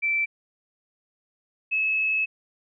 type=tone pair in turn; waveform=sine; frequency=2332 / 2589 Hz; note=D7 / E7; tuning=-13 / -32 cents; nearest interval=major second; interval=181 cents; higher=second; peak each=-21 dBFS; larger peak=neither; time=0.02-0.26 / 1.71-2.26 s; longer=second; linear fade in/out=20 ms; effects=none